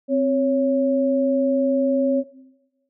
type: tone pair together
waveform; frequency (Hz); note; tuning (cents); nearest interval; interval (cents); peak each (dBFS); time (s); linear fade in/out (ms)
sine; 261.9 / 555; C4 / C#5; +2 / +2; octave + minor second; 1300; -19; 0.08-2.24; 50
effects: noise-tail reverb RT60 1.0 s tail -17 dB re dry